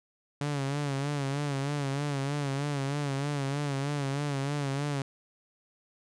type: tone with vibrato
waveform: sawtooth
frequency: 141.3 Hz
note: C#3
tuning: 34 cents sharp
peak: -25 dBFS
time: 0.41-5.02 s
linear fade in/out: 2 ms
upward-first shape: sine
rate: 3.2 Hz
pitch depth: 68 cents each way
effects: resampled to 22050 Hz